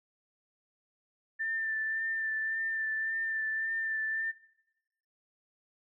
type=tone with vibrato; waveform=sine; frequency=1780 Hz; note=A6; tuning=20 cents sharp; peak=-30 dBFS; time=1.39-4.32 s; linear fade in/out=20 ms; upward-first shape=sine; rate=1.8 Hz; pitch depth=19 cents each way; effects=noise-tail reverb RT60 1.0 s tail -24 dB re dry